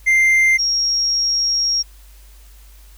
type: tone pair in turn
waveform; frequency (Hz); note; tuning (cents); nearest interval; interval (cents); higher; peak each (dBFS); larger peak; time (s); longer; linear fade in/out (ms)
triangle / sine; 2093 / 5588; C7 / F8; 0 / 0; octave + perfect fourth; 1700; second; -9 / -15; first; 0.06-0.58 / 0.58-1.83; second; 20
effects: added 50 Hz sine -41 dBFS peak until 2.97 s + white hiss -51 dBFS RMS until 2.97 s